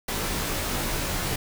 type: noise with comb filter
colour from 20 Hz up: pink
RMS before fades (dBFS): -28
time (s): 0.08-1.36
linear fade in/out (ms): 5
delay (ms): 19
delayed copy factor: -0.95
effects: none